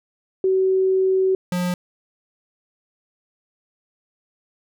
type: tone pair in turn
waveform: sine / square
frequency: 378.5 / 178.63 Hz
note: F#4 / F3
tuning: +39 / +39 cents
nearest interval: octave + minor second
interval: 1300 cents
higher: first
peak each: -15 / -21 dBFS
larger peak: first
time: 0.44-1.35 / 1.52-1.74 s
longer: first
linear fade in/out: 2 ms
effects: none